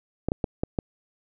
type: clicks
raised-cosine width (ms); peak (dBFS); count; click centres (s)
2; -11; 5; 0.286 / 0.319 / 0.442 / 0.635 / 0.788
effects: none